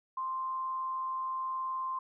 sine tone with amplitude modulation, 1046.5 Hz, C6, in tune, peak -31 dBFS, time 0.17-1.99 s, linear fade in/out 5 ms, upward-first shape sine, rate 159 Hz, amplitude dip 25%, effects none

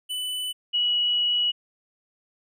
square / sine tone pair in turn, 2991 / 2926 Hz, F#7 / F#7, +18 / -20 cents, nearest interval unison, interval 38 cents, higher first, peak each -28 / -20 dBFS, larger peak second, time 0.09-0.53 / 0.73-1.52 s, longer second, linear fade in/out 20 ms, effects none

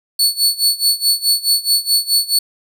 sawtooth tone with tremolo, 4437 Hz, C#8, 1 cent sharp, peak -7 dBFS, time 0.19-2.39 s, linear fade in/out 5 ms, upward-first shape sine, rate 4.7 Hz, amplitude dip 90%, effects none

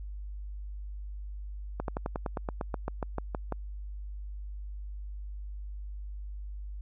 slowing click train, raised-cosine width 1 ms, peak -18 dBFS, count 15, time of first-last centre 1.8-3.523 s, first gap 82 ms, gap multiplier 1.06, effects added 50 Hz sine -37 dBFS peak until 6.81 s

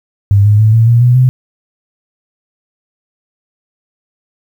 sine tone with pitch steps, 100.4 / 104.54 / 108.86 / 113.35 / 118.03 / 122.89 / 127.97 Hz, G2 / G#2 / A2 / A#2 / A#2 / B2 / C3, +42 / +12 / -18 / -48 / +22 / -8 / -38 cents, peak -4 dBFS, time 0.31-1.29 s, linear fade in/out 0 ms, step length 140 ms, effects 7-bit

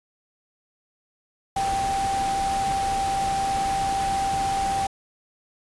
sine tone in noise, 784 Hz, G5, in tune, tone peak -22 dBFS, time 1.56-4.87 s, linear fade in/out 5 ms, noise pink, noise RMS -32 dBFS, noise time 1.56-4.87 s, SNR +7 dB, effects resampled to 24000 Hz

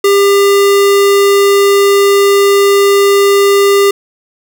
square tone, 400 Hz, G4, 35 cents sharp, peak -6 dBFS, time 0.04-3.91 s, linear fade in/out 5 ms, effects none

